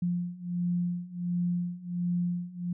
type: beating tone pair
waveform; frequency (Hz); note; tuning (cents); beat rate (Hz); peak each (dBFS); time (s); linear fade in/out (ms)
sine; 175 / 176.4; F3 / F3; +4 / +18; 1.4; -32 / -30; 0.02-2.73; 5
effects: none